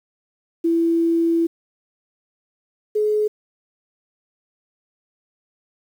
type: tone pair in turn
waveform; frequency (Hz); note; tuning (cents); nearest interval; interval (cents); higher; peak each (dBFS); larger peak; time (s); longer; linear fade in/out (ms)
sine; 333.3 / 424.1; E4 / G#4; +19 / +36; major third; 417; second; -15 / -16; first; 0.64-1.47 / 2.95-3.28; first; 10
effects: 8-bit

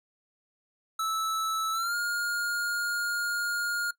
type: tone with pitch glide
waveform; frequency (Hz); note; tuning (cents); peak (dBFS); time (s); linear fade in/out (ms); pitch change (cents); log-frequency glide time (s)
square; 1310 to 1420.3; E6 to F6; -11 to +29; -28; 0.99-3.91; 5; +140; 1.72-1.95
effects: noise-tail reverb RT60 0.1 s tail -21 dB re dry

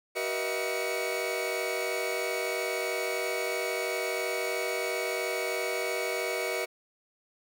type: tone cluster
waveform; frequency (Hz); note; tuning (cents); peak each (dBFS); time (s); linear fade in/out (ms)
40% pulse; 379.3 / 480.1 / 623 / 666 / 2243; F#4 / B4 / D#5 / E5 / C#7; +43 / -49 / +2 / +18 / +20; -35 / -34 / -35 / -38 / -34; 0.15-6.66; 20
effects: none

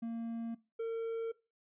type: tone pair in turn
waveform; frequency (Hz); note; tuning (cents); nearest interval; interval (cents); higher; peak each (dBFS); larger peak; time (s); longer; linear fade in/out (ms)
triangle; 230 / 455.2; A#3 / A#4; -23 / -41; octave; 1182; second; -34 / -32; second; 0.02-0.55 / 0.79-1.32; neither; 10
effects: noise-tail reverb RT60 0.3 s tail -21 dB re dry + resampled to 8000 Hz

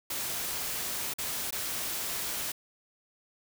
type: noise with dropouts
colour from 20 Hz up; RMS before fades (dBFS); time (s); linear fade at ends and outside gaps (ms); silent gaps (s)
white; -34; 0.1-2.52; 5; 1.138-1.184 / 1.508-1.524
effects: none

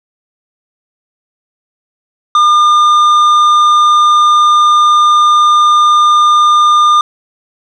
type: tone with tanh clipping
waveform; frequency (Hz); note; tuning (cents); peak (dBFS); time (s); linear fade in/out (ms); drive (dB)
triangle; 1206; D6; +46; -6; 2.35-7.01; 2; 12
effects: none

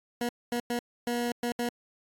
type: tone bursts at uneven times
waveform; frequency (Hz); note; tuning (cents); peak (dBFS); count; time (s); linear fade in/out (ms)
20% pulse; 239.7; A#3; +48; -23; 6; 0.21-0.29 / 0.52-0.6 / 0.7-0.79 / 1.07-1.32 / 1.43-1.52 / 1.59-1.69; 2
effects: AAC 64 kbps

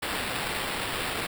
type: noise with sample-and-hold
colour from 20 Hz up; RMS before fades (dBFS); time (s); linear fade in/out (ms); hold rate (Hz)
white; -31; 0.02-1.27; 10; 6300
effects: none

